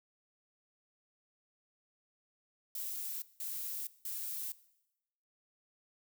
violet noise bursts, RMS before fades -40 dBFS, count 3, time 2.75-4.52 s, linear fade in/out 2 ms, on 470 ms, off 180 ms, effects noise-tail reverb RT60 0.9 s tail -19 dB re dry

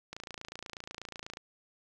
click train, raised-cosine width 0.2 ms, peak -24 dBFS, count 36, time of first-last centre 0.13-1.371 s, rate 28.2 Hz, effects none

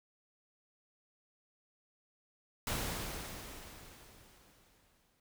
pink noise with exponential decay, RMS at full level -35 dBFS, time 2.67-5.2 s, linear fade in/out 2 ms, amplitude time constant 550 ms, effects none

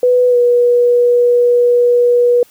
sine tone with pitch glide, 496.2 to 484.6 Hz, B4 to B4, +8 to -33 cents, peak -7 dBFS, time 0.03-2.43 s, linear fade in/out 2 ms, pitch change -41 cents, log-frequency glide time 0.29-0.37 s, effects white hiss -48 dBFS RMS until 2.5 s

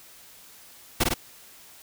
pink noise with echo, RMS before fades -21 dBFS, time 1-1.04 s, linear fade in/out 10 ms, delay 51 ms, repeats 2, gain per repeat -2 dB, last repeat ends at 1.142 s, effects white hiss -50 dBFS RMS until 1.82 s

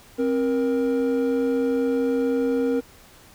triangle tone pair together, 265.2 / 472 Hz, C4 / A#4, +23 / +22 cents, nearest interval minor seventh, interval 999 cents, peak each -20 / -20 dBFS, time 0.18-2.81 s, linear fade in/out 20 ms, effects tanh soft clip ceiling -10 dBFS + pink hiss -50 dBFS RMS until 3.34 s

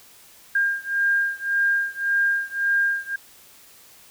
sine beating tone pair, 1606 / 1607.8 Hz, G6 / G6, +41 / +43 cents, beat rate 1.8 Hz, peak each -22 / -23 dBFS, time 0.55-3.16 s, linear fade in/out 5 ms, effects white hiss -50 dBFS RMS until 4.1 s

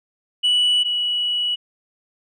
sine tone pair in turn, 2952 / 2935 Hz, F#7 / F#7, -5 / -15 cents, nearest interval unison, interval 10 cents, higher first, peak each -12 / -18 dBFS, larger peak first, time 0.43-0.84 / 0.84-1.56 s, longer second, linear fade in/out 20 ms, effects tanh soft clip ceiling -13 dBFS

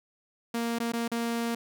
sawtooth tone with dropouts, 233.1 Hz, A#3, in tune, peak -24 dBFS, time 0.54-1.55 s, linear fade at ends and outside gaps 5 ms, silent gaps 0.787-0.8 / 0.921-0.934 / 1.079-1.116 s, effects none

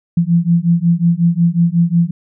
sine beating tone pair, 167.6 / 173.1 Hz, E3 / F3, +29 / -15 cents, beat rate 5.5 Hz, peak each -13 dBFS, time 0.17-2.11 s, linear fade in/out 5 ms, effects none

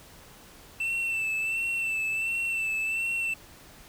triangle tone with vibrato, 2669 Hz, E7, 21 cents sharp, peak -25 dBFS, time 0.8-3.34 s, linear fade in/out 5 ms, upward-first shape sine, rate 1.4 Hz, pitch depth 34 cents each way, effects pink hiss -51 dBFS RMS until 3.88 s

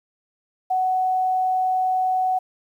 sine tone, 745 Hz, F#5, 12 cents sharp, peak -18 dBFS, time 0.7-2.39 s, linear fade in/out 10 ms, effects 9-bit

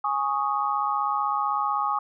sine chord, Ab suspended fourth, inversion none, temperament equal, 830.6 / 1108.7 / 1244.5 Hz, Ab5 / Db6 / Eb6, 0 / 0 / 0 cents, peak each -27 dBFS, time 0.04-1.99 s, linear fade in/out 5 ms, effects none

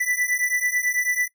square beating tone pair, 1975.5 / 1984.6 Hz, B6 / B6, 0 / +8 cents, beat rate 9.1 Hz, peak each -26 / -24 dBFS, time 0-1.28 s, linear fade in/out 10 ms, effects noise-tail reverb RT60 0.1 s tail -20 dB re dry

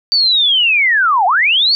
sine linear two-way sweep, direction down then up, 4620 to 693 to 4620 Hz, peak -9 dBFS, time 0.12-1.75 s, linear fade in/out 0 ms, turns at 1.26 s, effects none

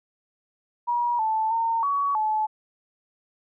sine tone with pitch steps, 958 / 878 / 913 / 1127 / 863 Hz, A#5 / A5 / A#5 / C#6 / A5, +47 / -4 / -36 / +28 / -34 cents, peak -21 dBFS, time 0.87-2.47 s, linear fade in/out 20 ms, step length 320 ms, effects none

